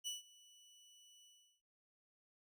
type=tone with ADSR envelope; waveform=25% pulse; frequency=2960 Hz; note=F#7; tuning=in tune; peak=-36 dBFS; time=0.04-1.62 s; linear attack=31 ms; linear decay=150 ms; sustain=-23 dB; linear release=380 ms; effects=none